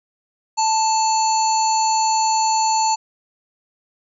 harmonic tone with a mistuned harmonic, 880 Hz, A5, in tune, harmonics 1 / 3 / 5 / 7 / 8, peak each -16 / -33 / -26 / -30 / -25 dBFS, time 0.57-2.96 s, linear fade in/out 20 ms, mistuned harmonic 8, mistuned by +17 cents, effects none

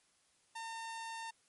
sawtooth tone, 908 Hz, A#5, 46 cents flat, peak -38 dBFS, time 0.55-1.31 s, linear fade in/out 10 ms, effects white hiss -72 dBFS RMS until 1.48 s + MP3 48 kbps

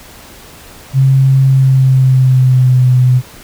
sine tone with pitch glide, 134 to 126.48 Hz, C3 to B2, +42 to +42 cents, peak -5 dBFS, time 0.93-3.22 s, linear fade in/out 50 ms, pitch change -100 cents, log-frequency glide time 1.47-2.88 s, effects pink hiss -36 dBFS RMS until 3.43 s

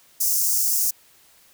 white high-pass noise, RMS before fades -21 dBFS, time 0.2-0.91 s, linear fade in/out 10 ms, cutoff 5300 Hz, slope 48 dB/octave, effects white hiss -55 dBFS RMS until 1.53 s

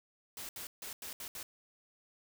white noise bursts at uneven times, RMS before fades -44 dBFS, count 6, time 0.37-0.49 / 0.56-0.67 / 0.82-0.93 / 1.02-1.13 / 1.2-1.28 / 1.35-1.43 s, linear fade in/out 2 ms, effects none

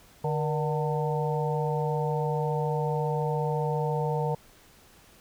harmonic tone with a mistuned harmonic, 149.4 Hz, D3, 30 cents sharp, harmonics 1 / 3 / 4 / 5 / 6, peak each -28 / -30 / -37 / -36 / -33 dBFS, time 0.24-4.35 s, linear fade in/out 5 ms, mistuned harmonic 3, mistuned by +90 cents, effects pink hiss -56 dBFS RMS until 5.2 s

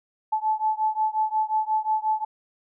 sine beating tone pair, 865 / 870.6 Hz, A5 / A5, -30 / -19 cents, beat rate 5.6 Hz, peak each -24 / -25 dBFS, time 0.32-2.25 s, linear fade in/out 10 ms, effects none

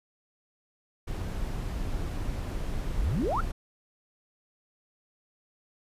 brown noise, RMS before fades -32 dBFS, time 1.07-3.52 s, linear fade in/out 10 ms
sine exponential sweep, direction up, 31.73 to 1497 Hz, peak -26 dBFS, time 2.97-3.41 s, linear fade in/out 10 ms
effects resampled to 32000 Hz

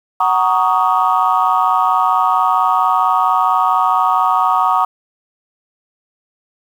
sine chord, D# minor seventh, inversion first, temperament just, 746.7 / 933.4 / 1120.1 / 1244.5 Hz, F#5 / A#5 / C#6 / D#6, +16 / +2 / +18 / 0 cents, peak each -16 dBFS, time 0.2-4.85 s, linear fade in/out 5 ms, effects tanh soft clip ceiling -2 dBFS + 7-bit

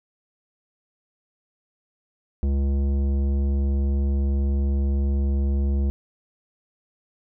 sine tone with tanh clipping, 69.3 Hz, C#2, in tune, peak -21 dBFS, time 2.43-5.9 s, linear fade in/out 0 ms, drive 13 dB, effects none

